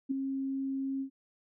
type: tone with ADSR envelope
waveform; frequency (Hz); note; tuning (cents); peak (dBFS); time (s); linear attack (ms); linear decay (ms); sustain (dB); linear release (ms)
sine; 269.7; C#4; -47; -25; 0.09-1.1; 22; 7; -6; 90
effects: none